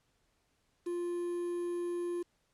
triangle tone with quantisation, 349.2 Hz, F4, in tune, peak -31 dBFS, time 0.86-2.23 s, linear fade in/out 10 ms, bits 9, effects pink hiss -75 dBFS RMS until 2.53 s + low-pass 10000 Hz 12 dB/octave

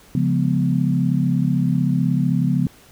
sine chord, C# dominant seventh, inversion none, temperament equal, 138.59 / 174.61 / 207.7 / 246.9 Hz, C#3 / E#3 / G#3 / B3, 0 / 0 / 0 / 0 cents, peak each -20 / -20 / -26 / -22 dBFS, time 0.15-2.67 s, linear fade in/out 2 ms, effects pink hiss -49 dBFS RMS until 2.91 s

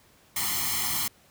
white noise with comb filter, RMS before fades -28 dBFS, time 0.36-1.08 s, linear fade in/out 5 ms, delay 0.95 ms, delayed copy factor +1, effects pink hiss -59 dBFS RMS until 1.3 s + high-pass 60 Hz 12 dB/octave

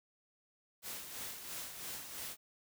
white noise with tremolo, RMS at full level -43 dBFS, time 0.82-2.37 s, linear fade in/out 50 ms, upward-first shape sine, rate 3 Hz, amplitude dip 50%, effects none

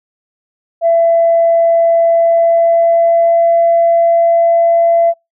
sine tone with pitch glide, 670 to 675.1 Hz, E5 to E5, +28 to +41 cents, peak -6 dBFS, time 0.81-5.14 s, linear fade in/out 50 ms, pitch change +13 cents, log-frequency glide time 2.09-3.6 s, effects noise-tail reverb RT60 0.2 s tail -26 dB re dry + tanh soft clip ceiling -2 dBFS

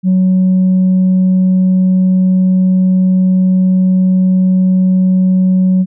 sine tone, 185.7 Hz, F#3, 7 cents sharp, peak -5 dBFS, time 0.03-5.86 s, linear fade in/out 50 ms, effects tanh soft clip ceiling -5 dBFS

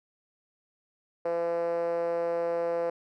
5% pulse tone with band-pass filter, 169.6 Hz, E3, 50 cents sharp, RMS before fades -29 dBFS, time 1.25-2.9 s, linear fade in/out 5 ms, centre 530 Hz, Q 5.5, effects none

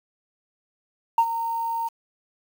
sine tone with ADSR envelope, 920 Hz, A#5, 23 cents flat, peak -11 dBFS, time 1.18-1.89 s, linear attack 4 ms, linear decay 62 ms, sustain -13 dB, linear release 17 ms, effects tanh soft clip ceiling -11 dBFS + 7-bit

